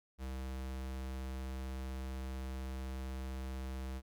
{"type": "tone", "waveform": "square", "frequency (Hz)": 65.41, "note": "C2", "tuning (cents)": 0, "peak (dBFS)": -40, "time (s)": [0.18, 4.02], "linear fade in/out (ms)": 50, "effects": []}